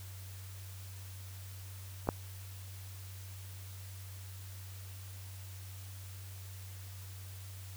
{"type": "clicks", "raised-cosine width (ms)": 1, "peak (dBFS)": [-30, -14], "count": 2, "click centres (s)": [2.073, 2.089], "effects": ["added 95 Hz sine -45 dBFS peak until 7.76 s", "white hiss -54 dBFS RMS until 7.76 s"]}